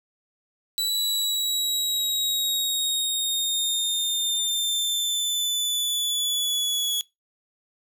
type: exponential sweep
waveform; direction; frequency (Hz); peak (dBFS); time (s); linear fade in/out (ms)
sawtooth; down; 3951 to 3370; -20; 0.78-7.01; 0
effects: noise-tail reverb RT60 0.2 s tail -22 dB re dry